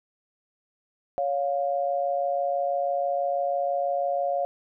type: tone pair together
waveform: sine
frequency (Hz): 558.9 / 705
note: C#5 / F5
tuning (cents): +14 / +16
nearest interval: major third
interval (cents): 402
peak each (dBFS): -26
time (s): 1.18-4.45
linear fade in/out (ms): 0
effects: none